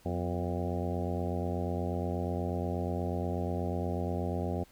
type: harmonic tone with a mistuned harmonic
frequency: 88.3 Hz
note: F2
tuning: 20 cents sharp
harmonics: 1 / 2 / 3 / 4 / 5 / 6 / 7 / 8 / 9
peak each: -34 / -37 / -39 / -40 / -41 / -42 / -42 / -43 / -44 dBFS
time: 0.05-4.64 s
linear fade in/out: 10 ms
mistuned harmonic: 3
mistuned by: -81 cents
effects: pink hiss -61 dBFS RMS until 4.71 s